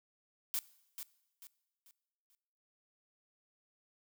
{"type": "noise with echo", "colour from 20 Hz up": "blue", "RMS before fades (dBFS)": -35, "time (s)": [0.54, 0.59], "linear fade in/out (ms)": 0, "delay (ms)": 440, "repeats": 4, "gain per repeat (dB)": -9, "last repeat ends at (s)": 2.35, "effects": ["noise-tail reverb RT60 1.0 s tail -20 dB re dry"]}